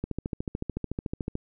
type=click train; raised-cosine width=3 ms; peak=-17 dBFS; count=19; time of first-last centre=0.04-1.354 s; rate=13.7 Hz; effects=none